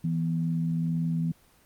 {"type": "tone pair together", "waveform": "sine", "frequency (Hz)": [164.81, 246.8], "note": ["E3", "B3"], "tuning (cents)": [0, -1], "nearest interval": "perfect fifth", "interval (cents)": 699, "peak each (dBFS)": [-25, -34], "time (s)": [0.04, 1.32], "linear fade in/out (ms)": 5, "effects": ["pink hiss -60 dBFS RMS until 1.65 s", "Opus 24 kbps"]}